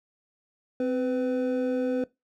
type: tone pair together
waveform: triangle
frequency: 258.6 / 501.3 Hz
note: C4 / B4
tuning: -20 / +26 cents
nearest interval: major seventh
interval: 1146 cents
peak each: -25 dBFS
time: 0.8-2.04 s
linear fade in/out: 2 ms
effects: noise-tail reverb RT60 0.2 s tail -20 dB re dry